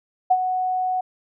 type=tone with ADSR envelope; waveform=sine; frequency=740 Hz; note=F#5; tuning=in tune; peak=-11 dBFS; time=0.3-1.01 s; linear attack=13 ms; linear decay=51 ms; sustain=-9 dB; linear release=8 ms; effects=none